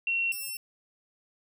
sine / 5% pulse tone pair in turn, 2729 / 2699 Hz, F7 / E7, -41 / +40 cents, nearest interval unison, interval 19 cents, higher first, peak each -25 / -25 dBFS, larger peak neither, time 0.07-0.32 / 0.32-0.57 s, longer neither, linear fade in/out 2 ms, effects none

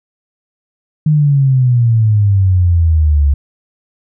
sine exponential sweep, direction down, 155.56 to 69.3 Hz, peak -7 dBFS, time 1.06-3.34 s, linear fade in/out 5 ms, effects none

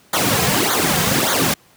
pink noise with flanger, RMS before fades -17 dBFS, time 0.13-1.54 s, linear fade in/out 5 ms, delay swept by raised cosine 0.37 to 3.47 ms, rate 1.7 Hz, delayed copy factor -0.8, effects pink hiss -52 dBFS RMS until 1.76 s + high-pass 100 Hz 12 dB/octave

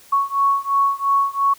sine beating tone pair, 1108.7 / 1111.6 Hz, C#6 / C#6, 0 / +4 cents, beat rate 2.9 Hz, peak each -18 / -19 dBFS, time 0.12-1.54 s, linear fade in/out 10 ms, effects white hiss -48 dBFS RMS until 1.58 s

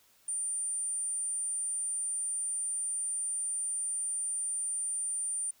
sine tone, 9080 Hz, C#9, 41 cents sharp, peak -31 dBFS, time 0.28-5.51 s, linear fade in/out 5 ms, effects white hiss -65 dBFS RMS until 5.6 s

